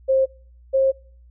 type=tone pair in turn; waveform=sine; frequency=531 / 535 Hz; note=C5 / C5; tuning=+25 / +38 cents; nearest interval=unison; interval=13 cents; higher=second; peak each=-14 dBFS; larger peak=neither; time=0.08-0.26 / 0.73-0.92 s; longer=second; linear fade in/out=20 ms; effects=noise-tail reverb RT60 0.5 s tail -26 dB re dry + added 60 Hz sine -46 dBFS peak until 1.3 s